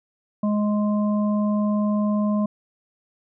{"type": "harmonic tone", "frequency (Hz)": 208.8, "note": "G#3", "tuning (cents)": 10, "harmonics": [1, 3, 5], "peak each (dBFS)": [-19, -29, -33], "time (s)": [0.43, 2.46], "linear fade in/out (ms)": 5, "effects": []}